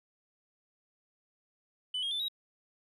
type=tone with pitch steps; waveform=sine; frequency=2999 / 3252 / 3525 / 3822 Hz; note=F#7 / G#7 / A7 / A#7; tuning=+23 / -37 / +2 / +43 cents; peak=-29 dBFS; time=1.94-2.284 s; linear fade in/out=5 ms; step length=86 ms; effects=tanh soft clip ceiling -30 dBFS